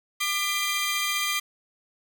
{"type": "tone cluster", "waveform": "sawtooth", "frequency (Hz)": [1198, 2005, 2381, 3189], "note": ["D6", "B6", "D7", "G7"], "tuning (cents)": [34, 26, 23, 29], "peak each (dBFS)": -27, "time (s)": [0.2, 1.4], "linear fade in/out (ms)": 10, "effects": []}